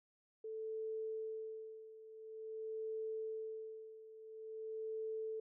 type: tone with tremolo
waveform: sine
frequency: 440 Hz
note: A4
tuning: in tune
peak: -39 dBFS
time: 0.44-5.4 s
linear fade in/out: 5 ms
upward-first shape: sine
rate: 0.48 Hz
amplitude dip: 80%
effects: none